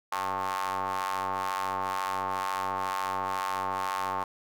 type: ring-modulated tone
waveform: sawtooth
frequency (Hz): 94.1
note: F#2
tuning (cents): +30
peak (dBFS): -22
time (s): 0.12-4.24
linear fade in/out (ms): 5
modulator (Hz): 987
effects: none